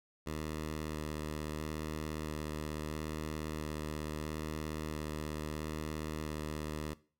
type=tone with vibrato; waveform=10% pulse; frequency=76.9 Hz; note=D#2; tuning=20 cents flat; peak=-29 dBFS; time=0.26-6.94 s; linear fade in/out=10 ms; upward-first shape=square; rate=0.75 Hz; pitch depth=10 cents each way; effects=noise-tail reverb RT60 0.4 s tail -19 dB re dry